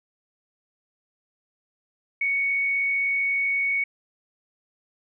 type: tone with frequency modulation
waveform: sine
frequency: 2226 Hz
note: C#7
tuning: 7 cents sharp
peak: -21 dBFS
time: 2.21-3.84 s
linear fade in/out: 5 ms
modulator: 55.5 Hz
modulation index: 0.34
effects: none